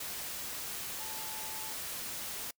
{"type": "tone in noise", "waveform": "sine", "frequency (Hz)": 872, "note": "A5", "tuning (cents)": -16, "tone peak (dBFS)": -48, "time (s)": [1, 1.73], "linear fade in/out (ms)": 5, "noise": "white", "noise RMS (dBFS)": -40, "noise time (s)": [0, 2.51], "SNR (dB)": -11, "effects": ["noise-tail reverb RT60 0.1 s tail -26 dB re dry"]}